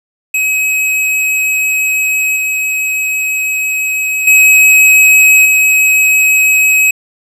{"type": "tone with level steps", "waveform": "square", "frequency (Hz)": 2549, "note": "D#7", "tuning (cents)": 41, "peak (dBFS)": [-11, -13, -4, -7], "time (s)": [0.34, 6.91], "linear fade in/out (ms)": 5, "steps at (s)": [2.36, 4.27, 5.45], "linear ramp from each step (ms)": 5, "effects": ["resampled to 32000 Hz", "7-bit"]}